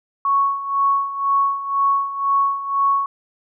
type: tone with tremolo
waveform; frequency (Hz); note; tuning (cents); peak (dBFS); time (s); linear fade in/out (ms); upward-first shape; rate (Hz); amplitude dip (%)
sine; 1108.7; C#6; 0; -13; 0.25-3.06; 2; sine; 2; 75
effects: none